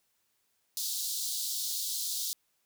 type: high-pass noise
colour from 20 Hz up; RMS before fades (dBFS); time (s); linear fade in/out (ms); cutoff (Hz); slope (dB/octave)
pink; -34; 0.77-2.33; 0; 3700; 48
effects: white hiss -75 dBFS RMS until 2.65 s